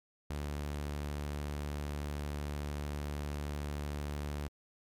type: tone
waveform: sawtooth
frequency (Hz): 73.1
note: D2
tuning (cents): -7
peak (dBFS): -32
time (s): 0.3-4.48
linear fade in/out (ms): 5
effects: MP3 96 kbps